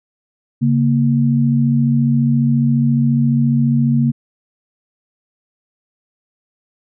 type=tone pair together; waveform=sine; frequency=138.6 / 233.1 Hz; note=C#3 / A#3; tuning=0 / 0 cents; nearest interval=major sixth; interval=900 cents; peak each=-14 dBFS; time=0.61-4.12 s; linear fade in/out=20 ms; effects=none